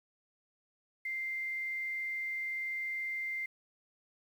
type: tone with quantisation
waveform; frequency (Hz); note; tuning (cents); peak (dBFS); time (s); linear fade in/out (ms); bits
sine; 2093; C7; 0; -34; 1.05-3.46; 5; 10
effects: none